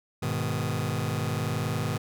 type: chord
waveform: sawtooth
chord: G# minor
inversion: none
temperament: just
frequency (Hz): 103.83 / 124.59 / 155.74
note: G#2 / B2 / D#3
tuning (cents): 0 / +16 / +2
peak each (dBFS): -27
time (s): 0.22-1.98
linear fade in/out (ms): 10
effects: none